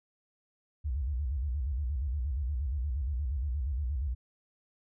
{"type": "tone with vibrato", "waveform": "sine", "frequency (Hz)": 67.2, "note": "C2", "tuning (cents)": 47, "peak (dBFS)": -29, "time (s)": [0.84, 4.15], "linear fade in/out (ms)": 20, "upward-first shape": "square", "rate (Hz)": 8.5, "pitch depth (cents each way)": 180, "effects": []}